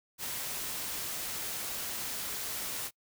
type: noise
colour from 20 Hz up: white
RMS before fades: -37 dBFS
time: 0.18-2.91 s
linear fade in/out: 50 ms
effects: noise-tail reverb RT60 0.1 s tail -25 dB re dry